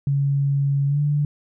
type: tone with pitch glide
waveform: sine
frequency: 140 to 146.45 Hz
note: C#3 to D3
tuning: +18 to -5 cents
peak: -17 dBFS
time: 0.07-1.25 s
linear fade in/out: 2 ms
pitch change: +77 cents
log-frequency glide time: 0.87-1 s
effects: none